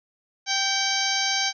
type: harmonic tone with a mistuned harmonic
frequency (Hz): 784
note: G5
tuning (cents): 0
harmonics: 1 / 2 / 3 / 4 / 5 / 6 / 7 / 8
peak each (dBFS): -30 / -30 / -30 / -30 / -30 / -30 / -30 / -30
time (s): 0.46-1.53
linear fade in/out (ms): 50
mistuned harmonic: 3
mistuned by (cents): -50
effects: none